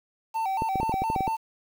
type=tone with vibrato; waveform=triangle; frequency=830.6 Hz; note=G#5; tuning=in tune; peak=-23 dBFS; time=0.34-1.37 s; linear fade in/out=20 ms; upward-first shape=square; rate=4.3 Hz; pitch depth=130 cents each way
type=clicks; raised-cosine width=2 ms; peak=-16 dBFS; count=11; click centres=0.621 / 0.757 / 0.8 / 0.831 / 0.895 / 0.941 / 1.02 / 1.101 / 1.162 / 1.207 / 1.278 s
effects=8-bit